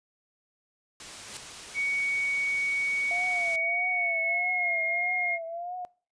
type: low-pass noise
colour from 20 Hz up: white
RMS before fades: -45 dBFS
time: 1-3.56 s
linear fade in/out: 2 ms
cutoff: 8600 Hz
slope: 12 dB/octave
type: noise with exponential growth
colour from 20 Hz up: white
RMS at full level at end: -36 dBFS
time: 1.12-1.37 s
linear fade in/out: 1 ms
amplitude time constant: 54 ms
type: tone with pitch glide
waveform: sine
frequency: 2240 to 2139 Hz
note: C#7 to C7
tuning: +18 to +38 cents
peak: -25 dBFS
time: 1.74-5.39 s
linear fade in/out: 50 ms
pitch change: -80 cents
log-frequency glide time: 3.86-4.77 s
type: tone with vibrato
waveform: sine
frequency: 693 Hz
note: F5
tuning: 14 cents flat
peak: -33 dBFS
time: 3.11-5.85 s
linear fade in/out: 0 ms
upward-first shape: triangle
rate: 1.6 Hz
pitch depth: 99 cents each way
effects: noise-tail reverb RT60 0.4 s tail -22 dB re dry + resampled to 22050 Hz